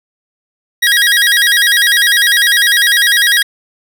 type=tone with vibrato; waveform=25% pulse; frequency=1767 Hz; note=A6; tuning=7 cents sharp; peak=-4 dBFS; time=0.82-3.43 s; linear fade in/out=10 ms; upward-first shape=square; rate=10 Hz; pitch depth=130 cents each way; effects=none